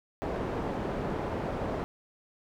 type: low-pass noise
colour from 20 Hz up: white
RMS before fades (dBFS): -33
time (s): 0.22-1.84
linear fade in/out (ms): 0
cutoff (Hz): 620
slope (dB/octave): 12
effects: none